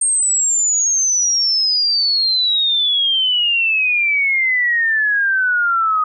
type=exponential sweep; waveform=sine; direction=down; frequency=8650 to 1243 Hz; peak=-13 dBFS; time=0.01-6.04 s; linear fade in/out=5 ms; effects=none